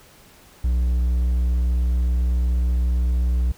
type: tone with hard clipping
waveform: triangle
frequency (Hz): 61.74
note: B1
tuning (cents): 0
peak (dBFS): -18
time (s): 0.64-3.52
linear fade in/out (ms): 5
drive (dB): 6
effects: pink hiss -50 dBFS RMS until 3.57 s